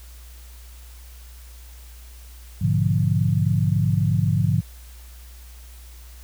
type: chord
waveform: sine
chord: G# diminished seventh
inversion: none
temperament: equal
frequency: 103.83 / 123.47 / 146.83 / 174.61 Hz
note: G#2 / B2 / D3 / F3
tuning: 0 / 0 / 0 / 0 cents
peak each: -21 / -25 / -22 / -24 dBFS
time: 2.61-4.61 s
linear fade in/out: 10 ms
effects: added 60 Hz sine -40 dBFS peak until 6.23 s + white hiss -50 dBFS RMS until 6.23 s